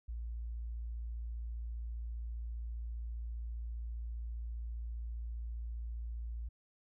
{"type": "tone", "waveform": "sine", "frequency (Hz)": 57.5, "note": "A#1", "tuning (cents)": -23, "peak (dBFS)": -38, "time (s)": [0.08, 6.49], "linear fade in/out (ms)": 10, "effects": []}